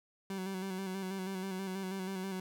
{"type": "tone with vibrato", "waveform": "30% pulse", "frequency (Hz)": 190, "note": "F#3", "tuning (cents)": 46, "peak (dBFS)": -34, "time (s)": [0.3, 2.4], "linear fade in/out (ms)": 2, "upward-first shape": "square", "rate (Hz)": 6.2, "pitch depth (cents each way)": 36, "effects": []}